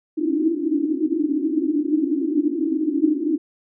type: band-pass noise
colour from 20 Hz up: white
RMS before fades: -21 dBFS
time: 0.17-3.38 s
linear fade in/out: 10 ms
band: 280 to 330 Hz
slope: 96 dB/octave
effects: none